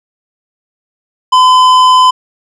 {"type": "tone with tanh clipping", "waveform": "triangle", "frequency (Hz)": 1016, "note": "B5", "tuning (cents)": 49, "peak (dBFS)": -5, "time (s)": [1.32, 2.11], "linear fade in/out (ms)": 10, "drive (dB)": 16, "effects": []}